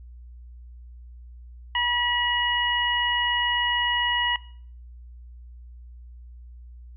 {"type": "harmonic tone", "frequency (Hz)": 967, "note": "B5", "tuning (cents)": -37, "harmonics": [1, 2, 3], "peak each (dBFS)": [-26, -26, -26], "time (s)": [1.75, 4.36], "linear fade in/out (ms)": 2, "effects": ["noise-tail reverb RT60 0.5 s tail -19 dB re dry", "added 60 Hz sine -41 dBFS peak until 6.96 s"]}